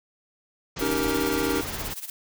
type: low-pass noise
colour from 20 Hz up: pink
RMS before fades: -34 dBFS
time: 0.76-1.94 s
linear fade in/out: 10 ms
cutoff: 6900 Hz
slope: 48 dB/octave
type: noise with tremolo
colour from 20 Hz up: blue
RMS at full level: -33 dBFS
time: 0.79-2.1 s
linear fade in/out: 2 ms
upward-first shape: sine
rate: 17 Hz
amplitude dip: 80%
type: chord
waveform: square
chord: Eb dominant seventh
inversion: third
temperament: just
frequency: 280 / 311.1 / 388.9 / 466.7 Hz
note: Db4 / Eb4 / G4 / Bb4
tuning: +18 / 0 / -14 / +2 cents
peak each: -30 dBFS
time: 0.8-1.62 s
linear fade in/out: 20 ms
effects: none